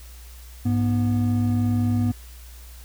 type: tone pair together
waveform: triangle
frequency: 102.34 / 243.4 Hz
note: G#2 / B3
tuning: -25 / -25 cents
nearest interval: octave + minor third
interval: 1500 cents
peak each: -19 / -20 dBFS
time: 0.65-2.12 s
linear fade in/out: 10 ms
effects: added 60 Hz sine -40 dBFS peak until 2.84 s + white hiss -49 dBFS RMS until 2.84 s